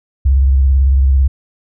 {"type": "tone with vibrato", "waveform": "sine", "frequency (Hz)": 67.1, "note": "C2", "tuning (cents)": 44, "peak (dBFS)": -7, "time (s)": [0.25, 1.28], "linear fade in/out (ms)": 10, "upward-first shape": "sine", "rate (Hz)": 18, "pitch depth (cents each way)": 98, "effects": []}